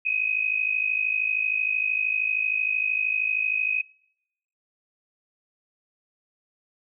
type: tone pair together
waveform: sine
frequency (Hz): 2500 / 2553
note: D#7 / D#7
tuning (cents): +8 / +44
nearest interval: unison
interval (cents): 36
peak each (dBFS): -25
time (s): 0.05-3.82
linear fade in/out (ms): 10
effects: noise-tail reverb RT60 0.8 s tail -25 dB re dry